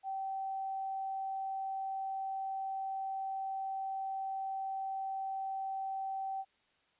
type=tone; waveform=sine; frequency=773 Hz; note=G5; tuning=24 cents flat; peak=-35 dBFS; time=0.03-6.45 s; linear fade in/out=50 ms; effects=white hiss -72 dBFS RMS until 6.99 s + resampled to 8000 Hz